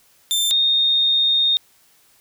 sawtooth / sine tone pair in turn, 3577 / 3682 Hz, A7 / A#7, +28 / -22 cents, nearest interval minor second, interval 50 cents, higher second, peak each -14 dBFS, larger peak neither, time 0.31-0.51 / 0.51-1.57 s, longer second, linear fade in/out 0 ms, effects white hiss -56 dBFS RMS until 2.2 s

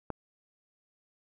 click, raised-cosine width 1 ms, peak -20 dBFS, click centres 0.103 s, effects none

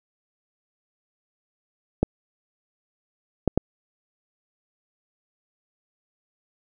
clicks, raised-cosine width 2 ms, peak -5 dBFS, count 3, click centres 2.03 / 3.477 / 3.576 s, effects none

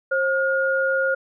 sine tone pair together, 534.5 / 1427 Hz, C5 / F6, +37 / +37 cents, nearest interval octave + perfect fourth, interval 1700 cents, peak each -21 dBFS, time 0.11-1.15 s, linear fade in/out 10 ms, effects none

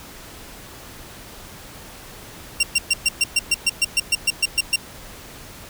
20% pulse tone bursts, 2760 Hz, F7, 21 cents flat, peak -10 dBFS, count 15, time 2.6-4.76 s, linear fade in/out 5 ms, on 32 ms, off 120 ms, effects pink hiss -40 dBFS RMS until 5.69 s

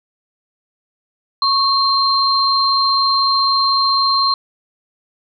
sine tone pair together, 1100 / 4162 Hz, C#6 / C8, -14 / -10 cents, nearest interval octave + major seventh, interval 2304 cents, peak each -15 dBFS, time 1.42-4.34 s, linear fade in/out 2 ms, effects none

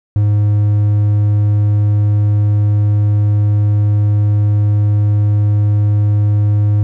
triangle tone, 103.9 Hz, G#2, 1 cent sharp, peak -7 dBFS, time 0.16-6.83 s, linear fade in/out 0 ms, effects none

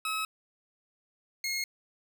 20% pulse tone pair in turn, 1286 / 2154 Hz, E6 / C7, -43 / +50 cents, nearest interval major sixth, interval 893 cents, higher second, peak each -25 dBFS, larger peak neither, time 0.05-0.25 / 1.44-1.64 s, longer neither, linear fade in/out 2 ms, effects none

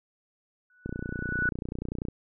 sine tone with exponential growth, 1479 Hz, F#6, 1 cent flat, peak -22 dBFS, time 0.7-1.49 s, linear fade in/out 2 ms, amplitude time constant 170 ms
click train, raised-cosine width 3 ms, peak -20 dBFS, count 38, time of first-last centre 0.86-2.085 s, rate 30.2 Hz
effects none

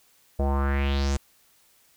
square tone with low-pass filter sweep, 69.3 Hz, C#2, in tune, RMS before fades -24 dBFS, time 0.39-1.17 s, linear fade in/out 5 ms, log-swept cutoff 600 to 7600 Hz, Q 3.6, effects white hiss -61 dBFS RMS until 1.96 s

